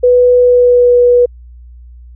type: tone with pitch glide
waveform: sine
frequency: 493.9 to 487.7 Hz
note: B4 to B4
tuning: 0 to -22 cents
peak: -4 dBFS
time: 0.03-1.26 s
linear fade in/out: 10 ms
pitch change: -22 cents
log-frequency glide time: 0.37-0.95 s
effects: added 60 Hz sine -32 dBFS peak until 2.15 s